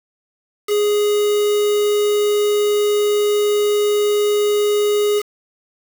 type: tone with quantisation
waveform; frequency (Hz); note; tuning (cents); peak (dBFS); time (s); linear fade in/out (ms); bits
triangle; 415.3; G#4; 0; -12; 0.67-5.23; 50; 4
effects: none